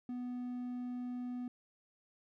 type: tone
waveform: triangle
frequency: 247.1 Hz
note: B3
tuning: 1 cent sharp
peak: -36 dBFS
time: 0.09-1.48 s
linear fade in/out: 2 ms
effects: none